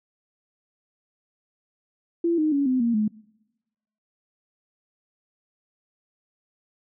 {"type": "tone with pitch steps", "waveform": "sine", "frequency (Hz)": [338.7, 308.8, 281.5, 256.7, 234, 213.4], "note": ["E4", "D#4", "C#4", "C4", "A#3", "G#3"], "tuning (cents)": [47, -13, 27, -33, 7, 47], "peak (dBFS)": -19, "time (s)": [2.24, 3.08], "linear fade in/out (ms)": 5, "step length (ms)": 140, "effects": ["noise-tail reverb RT60 1.0 s tail -25 dB re dry"]}